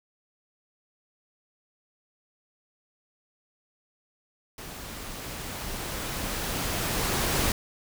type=noise with level ramp; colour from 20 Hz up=pink; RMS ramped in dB=-41 to -25 dBFS; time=4.58-7.52 s; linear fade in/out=2 ms; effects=none